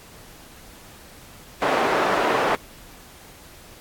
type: band-pass noise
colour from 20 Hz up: white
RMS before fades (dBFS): -21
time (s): 1.62-2.55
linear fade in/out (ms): 0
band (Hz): 340 to 1000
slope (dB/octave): 12
effects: pink hiss -46 dBFS RMS until 3.8 s + AAC 64 kbps